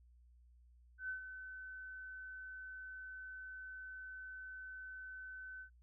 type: tone with ADSR envelope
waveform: sine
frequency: 1519 Hz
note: F#6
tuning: 45 cents sharp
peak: -38 dBFS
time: 0.98-5.7 s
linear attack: 110 ms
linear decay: 110 ms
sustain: -9 dB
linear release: 93 ms
effects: noise-tail reverb RT60 0.1 s tail -18 dB re dry + added 60 Hz sine -62 dBFS peak until 5.82 s